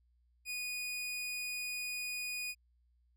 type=tone; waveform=sawtooth; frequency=2475 Hz; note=D#7; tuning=10 cents flat; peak=-34 dBFS; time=0.45-2.55 s; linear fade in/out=50 ms; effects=added 60 Hz sine -68 dBFS peak until 3.16 s